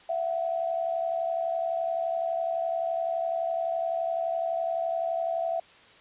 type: tone pair together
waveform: sine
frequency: 668.2 / 740 Hz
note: E5 / F#5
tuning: +23 / 0 cents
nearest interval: major second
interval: 177 cents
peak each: -27 / -32 dBFS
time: 0.09-5.6 s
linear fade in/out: 5 ms
effects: white hiss -54 dBFS RMS until 6 s + resampled to 8000 Hz